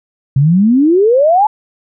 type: exponential sweep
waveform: sine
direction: up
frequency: 130 to 880 Hz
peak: -6 dBFS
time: 0.36-1.47 s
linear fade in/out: 5 ms
effects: none